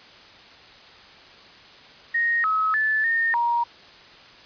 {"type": "tone with pitch steps", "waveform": "sine", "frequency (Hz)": [1865, 1283, 1745, 1831, 945], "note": ["A#6", "E6", "A6", "A#6", "A#5"], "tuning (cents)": [0, -47, -15, -32, 23], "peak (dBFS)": -19, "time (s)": [2.14, 3.64], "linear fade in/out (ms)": 10, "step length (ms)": 300, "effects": ["white hiss -47 dBFS RMS until 4.45 s", "resampled to 11025 Hz"]}